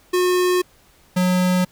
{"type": "tone pair in turn", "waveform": "square", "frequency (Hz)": [361.8, 182.05], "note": ["F#4", "F#3"], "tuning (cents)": [-39, -28], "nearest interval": "octave", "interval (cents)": 1189, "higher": "first", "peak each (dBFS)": -16, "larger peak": "neither", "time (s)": [[0.13, 0.62], [1.16, 1.65]], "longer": "neither", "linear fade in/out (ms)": 10, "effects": ["pink hiss -54 dBFS RMS until 1.71 s"]}